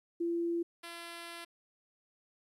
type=tone pair in turn; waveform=sine / 5% pulse; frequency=340 / 340 Hz; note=F4 / F4; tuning=-46 / -46 cents; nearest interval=unison; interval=0 cents; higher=neither; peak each=-30 / -32 dBFS; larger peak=first; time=0.2-0.63 / 0.83-1.45 s; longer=second; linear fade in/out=10 ms; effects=resampled to 32000 Hz + 12-bit